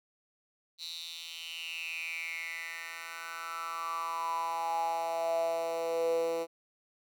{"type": "tone with high-pass filter sweep", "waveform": "10% pulse", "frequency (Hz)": 166, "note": "E3", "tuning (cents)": 12, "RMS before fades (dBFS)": -35, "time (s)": [0.78, 6.47], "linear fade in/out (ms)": 50, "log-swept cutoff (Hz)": [4000, 430], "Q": 8.1, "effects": []}